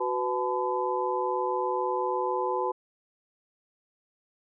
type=tone cluster; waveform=sine; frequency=371.9 / 498.2 / 866 / 1010 Hz; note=F#4 / B4 / A5 / B5; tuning=+9 / +15 / -28 / +39 cents; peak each=-31 dBFS; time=0-2.72 s; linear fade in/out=10 ms; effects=none

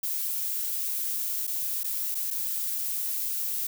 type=noise with dropouts; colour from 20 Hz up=violet; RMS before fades=-30 dBFS; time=0.03-3.67 s; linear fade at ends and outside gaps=5 ms; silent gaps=1.469-1.475 / 1.834-1.842 / 2.146-2.151 / 2.305-2.309 s; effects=none

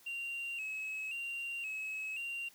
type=tone with vibrato; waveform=sine; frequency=2668 Hz; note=E7; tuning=20 cents sharp; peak=-35 dBFS; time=0.06-2.49 s; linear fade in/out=10 ms; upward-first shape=square; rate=0.95 Hz; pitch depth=64 cents each way; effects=tanh soft clip ceiling -36 dBFS + white hiss -62 dBFS RMS until 2.54 s

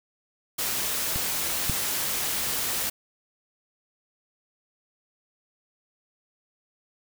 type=noise; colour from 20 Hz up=white; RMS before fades=-28 dBFS; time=0.58-2.9 s; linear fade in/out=10 ms
type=clicks; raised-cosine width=5 ms; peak=-20 / -15 dBFS; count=2; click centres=1.16 / 1.697 s
effects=none

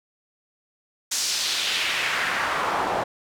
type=noise with band-pass filter sweep; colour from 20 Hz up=pink; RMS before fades=-25 dBFS; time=1.11-3.04 s; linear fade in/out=10 ms; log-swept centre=6400 to 710 Hz; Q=1.7; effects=none

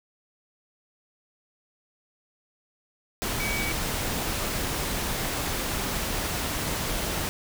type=tone in noise; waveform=sine; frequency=2272 Hz; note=C#7; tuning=42 cents sharp; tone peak=-30 dBFS; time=3.4-3.72 s; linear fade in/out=0 ms; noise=pink; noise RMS=-29 dBFS; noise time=3.22-7.29 s; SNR=-4 dB; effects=none

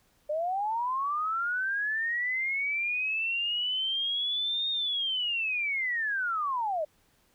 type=linear two-way sweep; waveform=sine; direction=up then down; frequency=585 to 3706 to 585 Hz; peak=-27 dBFS; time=0.29-6.85 s; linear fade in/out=10 ms; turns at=4.7 s; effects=pink hiss -67 dBFS RMS until 7.34 s

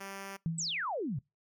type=tone; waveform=5% pulse; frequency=196 Hz; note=G3; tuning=in tune; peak=-30 dBFS; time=0-0.37 s; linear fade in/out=10 ms
type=tone with exponential decay; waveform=sine; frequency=164.1 Hz; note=E3; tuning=8 cents flat; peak=-27 dBFS; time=0.46-0.84 s; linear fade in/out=0 ms; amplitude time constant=82 ms
type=exponential sweep; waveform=sine; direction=down; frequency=8230 to 118.3 Hz; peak=-32 dBFS; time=0.58-1.19 s; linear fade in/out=5 ms
effects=noise-tail reverb RT60 0.2 s tail -23 dB re dry

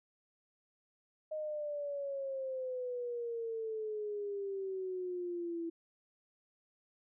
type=exponential sweep; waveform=sine; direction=down; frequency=622.3 to 331.1 Hz; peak=-36 dBFS; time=1.31-5.7 s; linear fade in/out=10 ms; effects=none

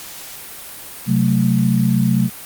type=chord; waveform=sine; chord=F# diminished; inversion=second; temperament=equal; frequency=130.81 / 185 / 220 Hz; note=C3 / F#3 / A3; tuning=0 / 0 / 0 cents; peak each=-17 dBFS; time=1.06-2.3 s; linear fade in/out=50 ms; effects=white hiss -34 dBFS RMS until 2.45 s + Opus 48 kbps

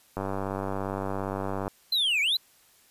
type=click train; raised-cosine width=1 ms; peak=-17 dBFS; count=148; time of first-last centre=0.17-1.679 s; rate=97.4 Hz
type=linear two-way sweep; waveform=triangle; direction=down then up; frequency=4147 to 2200 to 4147 Hz; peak=-21 dBFS; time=1.92-2.37 s; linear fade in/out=5 ms; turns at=2.21 s
effects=white hiss -60 dBFS RMS until 2.9 s + resampled to 32000 Hz

